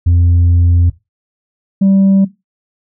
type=tone pair in turn; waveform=sine; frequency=86.6 / 194.41 Hz; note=F2 / G3; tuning=-14 / -14 cents; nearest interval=octave + major second; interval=1400 cents; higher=second; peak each=-4 dBFS; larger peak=neither; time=0.06-0.9 / 1.81-2.25 s; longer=first; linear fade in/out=10 ms; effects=noise-tail reverb RT60 0.2 s tail -17 dB re dry + tanh soft clip ceiling -5 dBFS